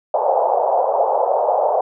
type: band-pass noise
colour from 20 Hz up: white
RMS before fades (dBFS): -17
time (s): 0.14-1.81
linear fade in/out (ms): 5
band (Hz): 500 to 850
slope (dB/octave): 48
effects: none